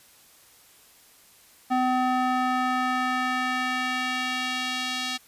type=tone with band-pass filter sweep; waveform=square; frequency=254.2 Hz; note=C4; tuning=50 cents flat; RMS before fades=-26 dBFS; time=1.7-5.18 s; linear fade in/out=20 ms; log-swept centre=780 to 3800 Hz; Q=1.2; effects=white hiss -55 dBFS RMS until 5.27 s + resampled to 32000 Hz